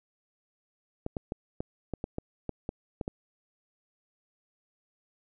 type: clicks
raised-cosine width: 2 ms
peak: -19 dBFS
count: 11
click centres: 1.064 / 1.168 / 1.321 / 1.605 / 1.937 / 2.041 / 2.184 / 2.493 / 2.691 / 3.012 / 3.079 s
effects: none